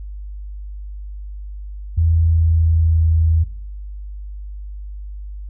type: tone with pitch glide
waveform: sine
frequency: 82.2 to 81.02 Hz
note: E2 to E2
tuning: -4 to -29 cents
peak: -12 dBFS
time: 1.97-3.44 s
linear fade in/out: 10 ms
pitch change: -25 cents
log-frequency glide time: 2.17-3.16 s
effects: noise-tail reverb RT60 0.6 s tail -18 dB re dry + added 50 Hz sine -28 dBFS peak until 5.49 s